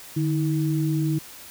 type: tone pair together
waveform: sine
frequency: 150.52 / 320.5 Hz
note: D3 / E4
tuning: +43 / -49 cents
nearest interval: octave + minor second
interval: 1308 cents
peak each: -22 / -25 dBFS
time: 0.16-1.19 s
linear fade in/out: 10 ms
effects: white hiss -43 dBFS RMS until 1.5 s